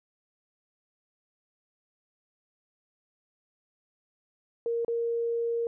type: tone with dropouts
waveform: sine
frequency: 466.2 Hz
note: A#4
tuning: in tune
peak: -26 dBFS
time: 4.66-5.67 s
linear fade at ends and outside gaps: 1 ms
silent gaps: 4.848-4.881 s
effects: none